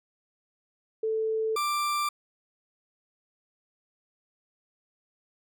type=tone pair in turn; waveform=sine / 40% pulse; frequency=440.8 / 1179.4 Hz; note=A4 / D6; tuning=+3 / +7 cents; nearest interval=octave + perfect fourth; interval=1704 cents; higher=second; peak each=-25 / -25 dBFS; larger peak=neither; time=1.03-1.56 / 1.56-2.09 s; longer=neither; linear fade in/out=5 ms; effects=none